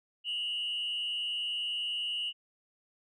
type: tone with frequency modulation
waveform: sine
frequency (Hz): 2900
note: F#7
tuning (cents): -35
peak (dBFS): -30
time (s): 0.24-2.33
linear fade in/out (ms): 50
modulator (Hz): 110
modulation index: 0.82
effects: tanh soft clip ceiling -28 dBFS